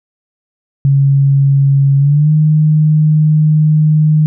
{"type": "tone with pitch glide", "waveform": "sine", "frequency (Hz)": [138.59, 153.78], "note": ["C#3", "D#3"], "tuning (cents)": [0, -20], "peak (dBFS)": -6, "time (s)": [0.85, 4.26], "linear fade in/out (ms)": 0, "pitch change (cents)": 180, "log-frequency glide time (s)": [1.98, 2.31], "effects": []}